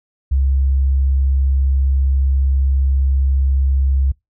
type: tone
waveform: sine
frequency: 67.4 Hz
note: C#2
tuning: 48 cents flat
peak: -12 dBFS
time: 0.31-4.12 s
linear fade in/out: 10 ms
effects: noise-tail reverb RT60 0.2 s tail -26 dB re dry